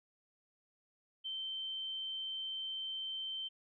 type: tone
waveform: sine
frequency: 3108 Hz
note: G7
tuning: 16 cents flat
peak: -38 dBFS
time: 1.24-3.49 s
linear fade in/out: 20 ms
effects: none